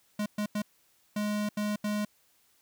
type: tone bursts at uneven times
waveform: square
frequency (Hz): 208.9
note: G#3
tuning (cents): +10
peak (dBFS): -29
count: 6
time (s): 0.19-0.26 / 0.38-0.46 / 0.55-0.62 / 1.16-1.49 / 1.57-1.76 / 1.84-2.05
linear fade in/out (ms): 5
effects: white hiss -67 dBFS RMS until 2.61 s